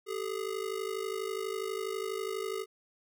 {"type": "ring-modulated tone", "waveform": "square", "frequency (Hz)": 413, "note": "G#4", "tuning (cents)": -10, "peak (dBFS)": -31, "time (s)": [0.06, 2.66], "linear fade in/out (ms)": 50, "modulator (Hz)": 26.1, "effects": []}